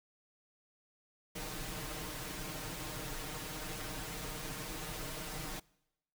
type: noise with comb filter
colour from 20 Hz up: pink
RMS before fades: -42 dBFS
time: 1.35-5.6 s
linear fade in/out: 10 ms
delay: 6.5 ms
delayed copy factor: +0.85
effects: noise-tail reverb RT60 0.9 s tail -24 dB re dry